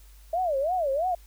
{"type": "tone with vibrato", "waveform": "sine", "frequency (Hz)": 632, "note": "D#5", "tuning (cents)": 27, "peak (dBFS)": -23, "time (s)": [0.33, 1.15], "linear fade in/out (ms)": 5, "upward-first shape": "sine", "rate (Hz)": 3, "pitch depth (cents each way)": 290, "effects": ["added 50 Hz sine -48 dBFS peak until 1.26 s", "white hiss -59 dBFS RMS until 1.26 s"]}